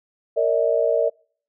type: tone cluster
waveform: sine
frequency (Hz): 460.2 / 579 / 639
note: A#4 / D5 / D#5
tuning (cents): -22 / -25 / +46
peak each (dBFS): -21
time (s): 0.36-1.1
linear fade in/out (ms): 20
effects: noise-tail reverb RT60 0.5 s tail -26 dB re dry